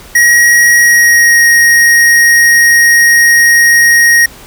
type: tone with pitch glide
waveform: square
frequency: 1897 to 1874.1 Hz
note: A#6 to A#6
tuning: +30 to +9 cents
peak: -4 dBFS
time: 0.15-4.26 s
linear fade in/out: 5 ms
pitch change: -21 cents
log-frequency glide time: 0.8-1.45 s
effects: pink hiss -34 dBFS RMS until 4.46 s